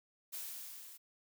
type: noise with level ramp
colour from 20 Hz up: blue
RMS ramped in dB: -42 to -54 dBFS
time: 0.32-0.98 s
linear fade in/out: 20 ms
effects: none